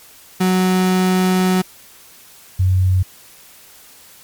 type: tone pair in turn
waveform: 35% pulse / sine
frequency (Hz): 185 / 92.82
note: F#3 / F#2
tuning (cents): 0 / +6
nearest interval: octave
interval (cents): 1194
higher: first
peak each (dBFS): -11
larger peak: neither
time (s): 0.4-1.62 / 2.59-3.03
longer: first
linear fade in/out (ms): 10
effects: white hiss -44 dBFS RMS until 4.23 s + MP3 96 kbps